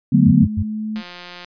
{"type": "tone with pitch glide", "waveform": "sine", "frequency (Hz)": [213.2, 215.9], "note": ["G#3", "A3"], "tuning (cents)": [46, -33], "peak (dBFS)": -22, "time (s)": [0.12, 1.03], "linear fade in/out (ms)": 50, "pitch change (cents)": 21, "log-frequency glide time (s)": [0.5, 0.87]}
{"type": "chord", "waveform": "sine", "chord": "B minor seventh", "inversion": "first", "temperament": "equal", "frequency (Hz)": [146.83, 185, 220, 246.9], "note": ["D3", "F#3", "A3", "B3"], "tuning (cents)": [0, 0, 0, 0], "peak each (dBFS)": -15, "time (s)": [0.12, 0.45], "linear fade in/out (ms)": 10}
{"type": "tone bursts", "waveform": "sine", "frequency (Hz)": 93.3, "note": "F#2", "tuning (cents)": 15, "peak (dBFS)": -16, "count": 3, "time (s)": [0.26, 0.63], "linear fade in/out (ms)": 10, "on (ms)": 62, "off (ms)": 92}
{"type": "click train", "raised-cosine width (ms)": 0.2, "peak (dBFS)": -18, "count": 87, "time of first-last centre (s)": [0.96, 1.446], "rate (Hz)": 177}
{"effects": ["resampled to 11025 Hz"]}